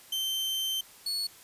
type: tone pair in turn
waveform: 40% pulse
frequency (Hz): 3108 / 4395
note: G7 / C#8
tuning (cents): -16 / -16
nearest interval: tritone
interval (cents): 600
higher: second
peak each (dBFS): -28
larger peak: neither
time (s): 0.12-0.81 / 1.06-1.27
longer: first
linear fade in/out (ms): 5
effects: white hiss -53 dBFS RMS until 1.43 s + resampled to 32000 Hz